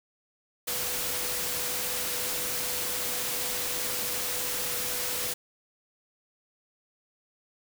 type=tone in noise; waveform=sine; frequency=493.9 Hz; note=B4; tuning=in tune; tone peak=-42 dBFS; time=0.67-5.34 s; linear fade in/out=10 ms; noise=white; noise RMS=-31 dBFS; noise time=0.67-5.34 s; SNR=-14 dB; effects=none